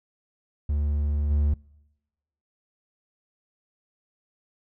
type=tone with level steps; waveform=triangle; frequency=73.2 Hz; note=D2; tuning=5 cents flat; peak=-20 / -17 dBFS; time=0.69-1.54 s; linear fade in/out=5 ms; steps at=1.3 s; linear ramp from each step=10 ms; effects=noise-tail reverb RT60 1.0 s tail -26 dB re dry